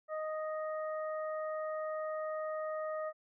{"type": "harmonic tone", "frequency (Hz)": 622.3, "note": "D#5", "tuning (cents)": 0, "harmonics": [1, 2, 3], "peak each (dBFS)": [-36, -42, -50], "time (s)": [0.08, 3.13], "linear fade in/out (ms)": 50, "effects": []}